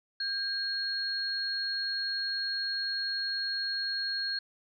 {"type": "tone pair together", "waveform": "sine", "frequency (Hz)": [1601, 4290], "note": ["G6", "C8"], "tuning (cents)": [36, 42], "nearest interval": "octave + perfect fourth", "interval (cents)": 1706, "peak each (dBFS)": [-35, -31], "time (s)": [0.2, 4.39], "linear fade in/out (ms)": 5, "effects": []}